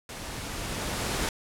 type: noise with level ramp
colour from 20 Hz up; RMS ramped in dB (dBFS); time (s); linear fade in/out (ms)
pink; -39 to -28; 0.09-1.29; 2
effects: low-pass 11000 Hz 12 dB/octave